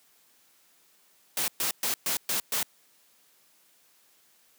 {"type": "noise bursts", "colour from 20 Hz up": "white", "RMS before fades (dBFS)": -28, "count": 6, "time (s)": [1.37, 2.63], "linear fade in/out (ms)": 2, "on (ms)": 110, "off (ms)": 120, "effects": ["white hiss -63 dBFS RMS until 4.58 s", "high-pass 150 Hz 12 dB/octave"]}